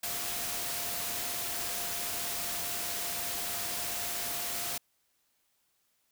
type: tone in noise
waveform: sine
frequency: 698 Hz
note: F5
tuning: 1 cent flat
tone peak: -46 dBFS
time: 0.03-4.78 s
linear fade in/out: 5 ms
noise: white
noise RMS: -35 dBFS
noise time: 0.03-4.78 s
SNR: -14 dB
effects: white hiss -74 dBFS RMS until 6.11 s